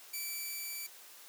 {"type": "tone with level ramp", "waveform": "5% pulse", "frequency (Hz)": 2320, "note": "D7", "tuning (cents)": -22, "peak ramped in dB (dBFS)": [-27, -30], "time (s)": [0.13, 0.87], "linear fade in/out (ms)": 10, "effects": ["white hiss -54 dBFS RMS until 1.28 s", "high-pass 400 Hz 12 dB/octave"]}